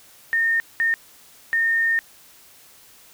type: tone bursts at uneven times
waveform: sine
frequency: 1828 Hz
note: A#6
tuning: 34 cents flat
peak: -17 dBFS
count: 3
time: 0.33-0.6 / 0.8-0.94 / 1.53-1.99 s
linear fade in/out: 0 ms
effects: white hiss -50 dBFS RMS until 3.13 s